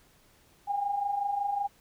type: tone pair together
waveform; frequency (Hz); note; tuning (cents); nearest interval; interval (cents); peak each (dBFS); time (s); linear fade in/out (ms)
sine; 786 / 811.4; G5 / G#5; +4 / -41; minor second; 55; -35 / -28; 0.67-1.68; 20
effects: pink hiss -62 dBFS RMS until 1.8 s